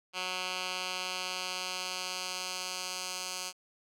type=tone with band-pass filter sweep; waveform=10% pulse; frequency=183.7 Hz; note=F#3; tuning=12 cents flat; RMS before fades=-37 dBFS; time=0.13-3.53 s; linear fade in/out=50 ms; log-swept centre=3200 to 6000 Hz; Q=1.1; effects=none